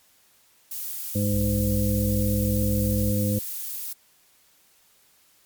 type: noise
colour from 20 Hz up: violet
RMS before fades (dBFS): -32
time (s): 0.71-3.93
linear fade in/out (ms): 5
type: harmonic tone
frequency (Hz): 102.3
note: G#2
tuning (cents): -26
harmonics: 1 / 2 / 3 / 5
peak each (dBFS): -24 / -25 / -33 / -30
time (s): 1.15-3.39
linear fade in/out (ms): 5
type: tone with pitch glide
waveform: sine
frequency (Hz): 60.3 to 59.47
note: B1 to A#1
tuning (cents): -41 to +35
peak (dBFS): -28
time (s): 1.33-3.11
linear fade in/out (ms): 5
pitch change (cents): -24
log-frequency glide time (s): 1.76-2.24
effects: white hiss -60 dBFS RMS until 5.45 s + MP3 96 kbps